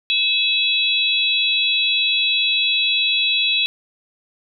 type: tone cluster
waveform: sine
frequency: 2592 / 3374 / 3897 Hz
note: E7 / G#7 / B7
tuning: -30 / +27 / -24 cents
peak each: -20 dBFS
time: 0.1-3.66 s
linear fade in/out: 0 ms
effects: none